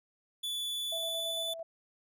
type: tone with pitch glide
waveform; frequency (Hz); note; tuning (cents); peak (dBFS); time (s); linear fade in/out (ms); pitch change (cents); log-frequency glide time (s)
45% pulse; 3459 to 3487; A7 to A7; -30 to -16; -33; 0.43-1.54; 10; +14; 0.69-1.42
type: tone with tremolo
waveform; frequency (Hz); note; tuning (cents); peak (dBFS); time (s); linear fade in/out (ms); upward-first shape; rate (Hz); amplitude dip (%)
sine; 660; E5; +2; -37; 0.92-1.63; 5; square; 8.9; 35
effects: none